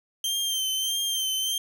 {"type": "tone with vibrato", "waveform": "sawtooth", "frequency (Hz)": 3136, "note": "G7", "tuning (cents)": 0, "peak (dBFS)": -22, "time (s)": [0.24, 1.58], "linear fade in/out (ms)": 2, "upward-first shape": "sine", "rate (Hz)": 1.6, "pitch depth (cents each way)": 38, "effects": []}